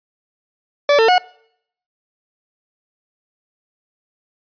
40% pulse tone with pitch steps, 577 / 449.8 / 728 Hz, D5 / A4 / F#5, -31 / +38 / -28 cents, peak -9 dBFS, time 0.89-1.181 s, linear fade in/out 2 ms, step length 97 ms, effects noise-tail reverb RT60 0.7 s tail -24 dB re dry + resampled to 11025 Hz

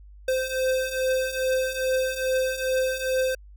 square beating tone pair, 517 / 519.4 Hz, C5 / C5, -21 / -13 cents, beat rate 2.4 Hz, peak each -29 / -25 dBFS, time 0.28-3.35 s, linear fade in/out 5 ms, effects added 50 Hz sine -44 dBFS peak until 3.56 s

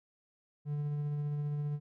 triangle tone with tremolo, 146.83 Hz, D3, in tune, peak -29 dBFS, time 0.65-1.8 s, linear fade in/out 50 ms, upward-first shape triangle, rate 15 Hz, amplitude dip 25%, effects none

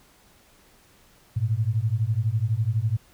sine beating tone pair, 104.8 / 116.8 Hz, G#2 / A#2, +16 / +4 cents, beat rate 12 Hz, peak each -24 dBFS, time 1.36-2.97 s, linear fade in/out 10 ms, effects pink hiss -57 dBFS RMS until 3.13 s

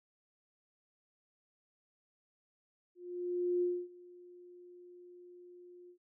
sine tone with ADSR envelope, 355 Hz, F4, 28 cents sharp, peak -28 dBFS, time 2.95-5.98 s, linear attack 670 ms, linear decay 260 ms, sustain -24 dB, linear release 86 ms, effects none

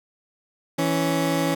20% pulse tone pair together, 164.81 / 277.4 Hz, E3 / C#4, 0 / +1 cents, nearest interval major sixth, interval 901 cents, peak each -19 / -18 dBFS, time 0.78-1.55 s, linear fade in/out 10 ms, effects none

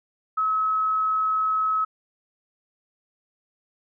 sine tone, 1286 Hz, E6, 43 cents flat, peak -20 dBFS, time 0.37-1.85 s, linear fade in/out 10 ms, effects none

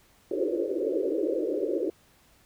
pink band-pass noise, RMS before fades -28 dBFS, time 0.31-1.9 s, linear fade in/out 2 ms, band 300 to 560 Hz, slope 96 dB/octave, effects pink hiss -61 dBFS RMS until 2.45 s

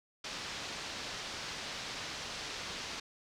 white low-pass noise, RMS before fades -42 dBFS, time 0.24-3 s, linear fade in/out 5 ms, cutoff 5500 Hz, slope 24 dB/octave, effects none

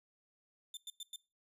sawtooth tone bursts, 3560 Hz, A7, 20 cents sharp, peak -40 dBFS, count 4, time 0.74-1.16 s, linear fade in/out 2 ms, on 30 ms, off 100 ms, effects noise-tail reverb RT60 0.3 s tail -21 dB re dry + resampled to 32000 Hz

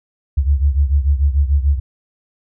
sine beating tone pair, 68.8 / 75.6 Hz, C#2 / D#2, -12 / -49 cents, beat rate 6.8 Hz, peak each -13 / -17 dBFS, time 0.37-1.8 s, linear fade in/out 10 ms, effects none

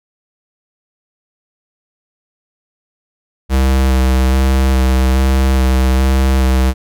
square tone with vibrato, 65.41 Hz, C2, in tune, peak -10 dBFS, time 3.49-6.74 s, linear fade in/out 50 ms, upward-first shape square, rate 1.2 Hz, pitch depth 15 cents each way, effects none

